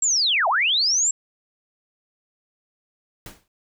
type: linear two-way sweep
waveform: sine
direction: down then up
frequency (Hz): 7660 to 622.3 to 7660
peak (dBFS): -17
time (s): 0.02-1.11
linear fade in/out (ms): 5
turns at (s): 0.48
type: noise with exponential decay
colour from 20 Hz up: pink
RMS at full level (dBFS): -35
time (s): 3.26-3.48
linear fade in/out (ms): 2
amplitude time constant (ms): 46
effects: none